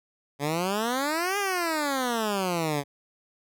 10% pulse exponential two-way sweep, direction up then down, 138.59 to 412.1 to 138.59 Hz, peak -17 dBFS, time 0.39-2.84 s, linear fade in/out 50 ms, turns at 1.38 s, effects none

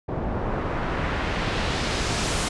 pink noise with low-pass filter sweep, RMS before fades -26 dBFS, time 0.08-2.49 s, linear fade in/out 10 ms, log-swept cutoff 710 to 9800 Hz, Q 0.89, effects resampled to 24000 Hz

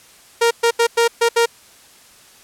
sawtooth tone bursts at uneven times, 466.2 Hz, A#4, in tune, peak -8 dBFS, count 6, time 0.41-0.51 / 0.63-0.71 / 0.79-0.87 / 0.97-1.08 / 1.21-1.29 / 1.36-1.46 s, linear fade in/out 10 ms, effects white hiss -47 dBFS RMS until 2.43 s + low-pass 11000 Hz 12 dB/octave

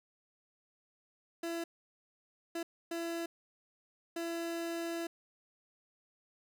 30% pulse tone bursts at uneven times, 335.8 Hz, E4, 32 cents sharp, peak -33 dBFS, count 4, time 1.43-1.64 / 2.55-2.63 / 2.91-3.26 / 4.16-5.07 s, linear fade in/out 5 ms, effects none

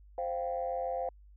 sine chord, C suspended fourth, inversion none, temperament just, 523.3 / 697.7 / 784.9 Hz, C5 / F5 / G5, 0 / -2 / +2 cents, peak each -34 / -35 / -38 dBFS, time 0.18-1.09 s, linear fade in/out 2 ms, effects tanh soft clip ceiling -23 dBFS + added 50 Hz sine -53 dBFS peak until 1.36 s

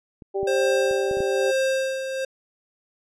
clicks, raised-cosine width 3 ms, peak -29 / -23 / -29 / -23 / -26 / -19 dBFS, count 6, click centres 0.222 / 0.431 / 0.911 / 1.112 / 1.171 / 1.205 s
harmonic tone, 196 Hz, G3, in tune, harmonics 2 / 3 / 4, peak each -23 / -32 / -33 dBFS, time 0.34-1.52 s, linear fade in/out 20 ms
square tone with tremolo, 530 Hz, C5, 22 cents sharp, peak -20 dBFS, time 0.47-2.25 s, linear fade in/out 5 ms, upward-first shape sine, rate 1.1 Hz, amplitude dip 60%
effects low-pass 9000 Hz 12 dB/octave

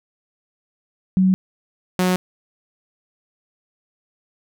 sine / sawtooth tone pair in turn, 187.4 / 182.8 Hz, F#3 / F#3, +22 / -21 cents, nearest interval unison, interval 43 cents, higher first, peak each -12 dBFS, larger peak neither, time 1.17-1.34 / 1.99-2.16 s, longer neither, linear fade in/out 0 ms, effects none

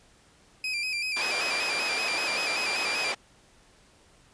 30% pulse tone with vibrato, 2449 Hz, D#7, 28 cents flat, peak -25 dBFS, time 0.64-3.12 s, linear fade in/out 2 ms, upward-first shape square, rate 5.2 Hz, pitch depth 55 cents each way
pink band-pass noise, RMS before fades -33 dBFS, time 1.16-3.15 s, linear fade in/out 10 ms, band 530 to 5200 Hz, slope 12 dB/octave
effects pink hiss -59 dBFS RMS until 4.33 s + resampled to 22050 Hz

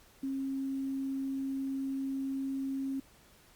sine tone with quantisation, 270 Hz, C#4, 45 cents flat, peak -32 dBFS, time 0.23-3 s, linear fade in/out 5 ms, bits 10, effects pink hiss -61 dBFS RMS until 3.55 s + Opus 48 kbps

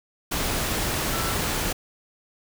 sine tone in noise, 1337 Hz, E6, 24 cents sharp, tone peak -33 dBFS, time 1.12-1.34 s, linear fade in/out 10 ms, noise pink, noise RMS -26 dBFS, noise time 0.31-1.73 s, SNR -10 dB, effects none

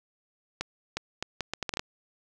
accelerating click train, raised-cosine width 0.2 ms, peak -13 dBFS, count 10, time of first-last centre 0.61-1.794 s, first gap 360 ms, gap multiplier 0.71, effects none

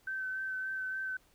sine tone with vibrato, 1536 Hz, G6, 36 cents flat, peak -34 dBFS, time 0.07-1.17 s, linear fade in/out 5 ms, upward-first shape sine, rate 3.5 Hz, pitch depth 18 cents each way, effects pink hiss -67 dBFS RMS until 1.34 s

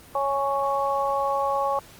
harmonic tone, 277.2 Hz, C#4, in tune, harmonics 2 / 3 / 4, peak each -26 / -26 / -26 dBFS, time 0.15-1.79 s, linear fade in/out 2 ms, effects pink hiss -48 dBFS RMS until 1.99 s + Opus 32 kbps

